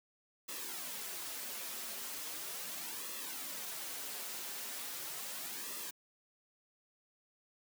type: noise with flanger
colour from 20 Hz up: white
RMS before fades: -43 dBFS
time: 0.48-5.91 s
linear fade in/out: 10 ms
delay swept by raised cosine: 1.3 to 6.7 ms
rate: 0.38 Hz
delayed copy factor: -0.65
effects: high-pass 200 Hz 12 dB/octave